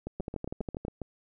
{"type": "two click trains", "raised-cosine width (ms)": 2, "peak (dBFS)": [-22, -21], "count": [8, 9], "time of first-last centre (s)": [[0.07, 1.017], [0.2, 0.85]], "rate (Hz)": [7.39, 12.3], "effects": []}